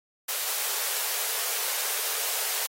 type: high-pass noise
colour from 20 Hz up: white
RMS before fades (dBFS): -29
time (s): 0.28-2.67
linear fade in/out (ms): 10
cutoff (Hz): 400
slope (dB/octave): 96
effects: AAC 48 kbps